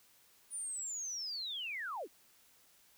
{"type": "linear sweep", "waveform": "sine", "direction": "down", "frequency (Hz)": [9570, 240.1], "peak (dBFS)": -38, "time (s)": [0.5, 2.08], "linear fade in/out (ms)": 50, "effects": ["white hiss -66 dBFS RMS until 2.97 s"]}